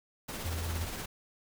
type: noise with tremolo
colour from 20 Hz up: pink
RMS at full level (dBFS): -38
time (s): 0.28-1.06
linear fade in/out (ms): 10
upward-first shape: sine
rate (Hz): 17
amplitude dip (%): 35
type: tone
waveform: triangle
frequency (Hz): 82.41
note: E2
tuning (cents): 0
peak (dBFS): -31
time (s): 0.45-0.85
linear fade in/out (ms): 5
effects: none